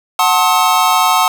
square chord, F# diminished seventh, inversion none, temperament just, 740 / 888 / 1065.6 / 1278.7 Hz, F#5 / A5 / C6 / Eb6, 0 / +16 / +31 / +47 cents, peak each -16 dBFS, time 0.19-1.28 s, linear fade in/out 2 ms, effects 7-bit

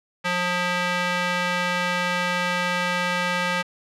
square tone with band-pass filter, 178.3 Hz, F3, 36 cents sharp, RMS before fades -24 dBFS, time 0.24-3.63 s, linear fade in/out 20 ms, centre 2000 Hz, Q 1, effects none

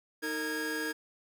45% pulse tone cluster, 311.4 / 457.3 / 1643 Hz, D#4 / A#4 / G#6, +2 / -33 / -19 cents, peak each -37 / -39 / -35 dBFS, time 0.22-0.93 s, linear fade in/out 20 ms, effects none

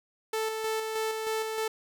sawtooth tone with tremolo, 440 Hz, A4, in tune, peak -24 dBFS, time 0.33-1.68 s, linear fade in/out 5 ms, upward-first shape square, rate 3.2 Hz, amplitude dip 35%, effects none

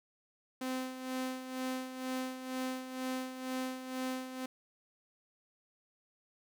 sawtooth tone with tremolo, 258.1 Hz, C4, 23 cents flat, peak -30 dBFS, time 0.61-4.46 s, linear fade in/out 5 ms, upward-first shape sine, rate 2.1 Hz, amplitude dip 65%, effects none

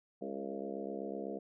harmonic tone with a mistuned harmonic, 68 Hz, C#2, 33 cents flat, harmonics 3 / 4 / 5 / 6 / 7 / 8 / 9 / 10, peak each -45 / -46 / -46 / -45 / -45 / -48 / -49 / -48 dBFS, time 0.21-1.39 s, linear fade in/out 10 ms, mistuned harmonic 7, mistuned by -28 cents, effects none

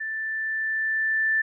sine tone with level ramp, 1766 Hz, A6, 6 cents sharp, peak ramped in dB -28 to -19 dBFS, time 0-1.42 s, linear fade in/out 10 ms, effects none

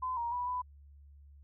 sine tone with pitch steps, 1019 / 941 / 982 / 996 Hz, C6 / A#5 / B5 / B5, -46 / +16 / -10 / +14 cents, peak -32 dBFS, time 0.02-0.62 s, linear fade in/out 10 ms, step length 150 ms, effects added 71 Hz sine -53 dBFS peak until 1.43 s

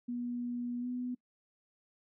sine tone with pitch glide, 242.4 to 248.2 Hz, B3 to B3, -32 to +9 cents, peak -34 dBFS, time 0.08-1.15 s, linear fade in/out 10 ms, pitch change +41 cents, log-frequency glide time 0.8-0.87 s, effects noise-tail reverb RT60 0.1 s tail -23 dB re dry

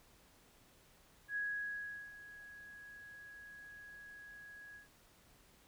sine tone with ADSR envelope, 1664 Hz, G#6, 3 cents sharp, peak -35 dBFS, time 1.28-4.88 s, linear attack 80 ms, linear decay 750 ms, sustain -16 dB, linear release 120 ms, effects pink hiss -66 dBFS RMS until 5.67 s

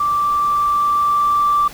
sine tone with level ramp, 1170 Hz, D6, 7 cents flat, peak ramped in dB -14 to -11 dBFS, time 0-1.68 s, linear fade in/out 5 ms, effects tanh soft clip ceiling -7 dBFS + pink hiss -37 dBFS RMS until 1.73 s

